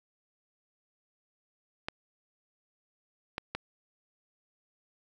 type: clicks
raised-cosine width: 0.3 ms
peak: -17 dBFS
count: 3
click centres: 1.885 / 3.381 / 3.55 s
effects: 9-bit